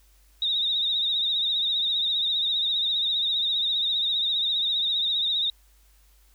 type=tone with vibrato; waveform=sine; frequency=3729 Hz; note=A#7; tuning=in tune; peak=-22 dBFS; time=0.42-5.5 s; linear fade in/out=2 ms; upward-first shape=triangle; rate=15 Hz; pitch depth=80 cents each way; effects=added 50 Hz sine -56 dBFS peak until 6.34 s + white hiss -63 dBFS RMS until 6.34 s